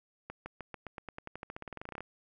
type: accelerating click train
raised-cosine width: 0.5 ms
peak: -26 dBFS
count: 24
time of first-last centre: 0.3-2.006 s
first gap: 160 ms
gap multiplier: 0.92
effects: none